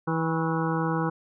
harmonic tone with a mistuned harmonic, 162.8 Hz, E3, 21 cents flat, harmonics 1 / 2 / 3 / 5 / 6 / 7 / 8 / 9, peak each -27 / -30 / -32 / -34 / -35 / -35 / -36 / -37 dBFS, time 0.07-1.1 s, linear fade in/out 10 ms, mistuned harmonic 7, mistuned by -60 cents, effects none

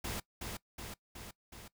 pink noise with echo, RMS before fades -39 dBFS, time 0.04-0.2 s, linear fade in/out 5 ms, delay 370 ms, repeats 4, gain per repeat -3 dB, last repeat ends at 1.68 s, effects noise-tail reverb RT60 0.1 s tail -20 dB re dry

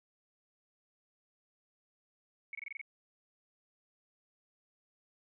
sine tone bursts, 2217 Hz, C#7, in tune, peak -39 dBFS, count 7, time 2.53-2.814 s, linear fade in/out 2 ms, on 20 ms, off 24 ms, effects none

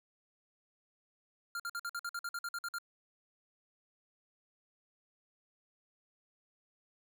square tone bursts, 1396.9 Hz, F6, in tune, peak -37 dBFS, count 13, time 1.55-2.785 s, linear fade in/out 2 ms, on 47 ms, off 52 ms, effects none

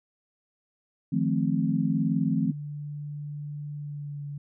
sine chord, F dominant seventh, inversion third, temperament equal with one note detuned, 155.56 / 174.61 / 216.7 / 261.6 Hz, Eb3 / F3 / A3 / C4, 0 / 0 / -26 / 0 cents, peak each -28 dBFS, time 1.12-2.52 s, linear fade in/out 10 ms
sine tone with pitch glide, 146.83 to 143.97 Hz, D3 to D3, 0 to -34 cents, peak -33 dBFS, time 2.46-4.38 s, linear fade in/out 5 ms, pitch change -34 cents, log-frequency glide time 3.75-4.25 s
effects none

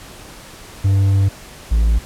triangle tone pair in turn, 98 / 55.51 Hz, G2 / A1, 0 / +16 cents, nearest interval minor seventh, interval 984 cents, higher first, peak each -9 dBFS, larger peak neither, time 0.84-1.29 / 1.71-1.99 s, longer first, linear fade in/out 10 ms, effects pink hiss -38 dBFS RMS until 2.05 s + low-pass 12000 Hz 12 dB/octave

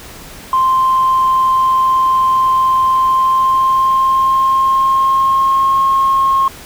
sine tone with pitch glide, 1046 to 1077.9 Hz, C6 to C#6, -1 to -49 cents, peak -8 dBFS, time 0.53-6.48 s, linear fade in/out 2 ms, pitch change +52 cents, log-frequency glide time 2.98-5.76 s, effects tanh soft clip ceiling -5 dBFS + pink hiss -34 dBFS RMS until 6.65 s

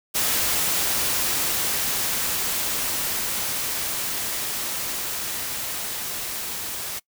white noise with level ramp, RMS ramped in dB -22 to -31 dBFS, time 0.14-7 s, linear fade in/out 20 ms, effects noise-tail reverb RT60 0.1 s tail -24 dB re dry

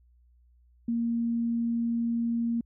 sine tone, 233.1 Hz, A#3, in tune, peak -25 dBFS, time 0.88-2.61 s, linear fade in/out 5 ms, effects added 60 Hz sine -58 dBFS peak until 2.65 s

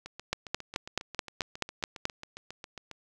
two click trains, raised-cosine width 0.2 ms, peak -24 / -11 dBFS, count 22 / 9, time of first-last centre 0.06-2.913 / 0.33-2.054 s, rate 7.36 / 4.64 Hz, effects none

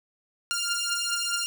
10% pulse beating tone pair, 1396.9 / 1401.7 Hz, F6 / F6, 0 / +6 cents, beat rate 4.8 Hz, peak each -21 dBFS, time 0.51-1.46 s, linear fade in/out 0 ms, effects none

